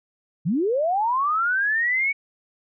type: linear sweep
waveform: sine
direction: up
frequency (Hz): 138.59 to 2258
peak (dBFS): -19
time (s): 0.45-2.13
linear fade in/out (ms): 20
effects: none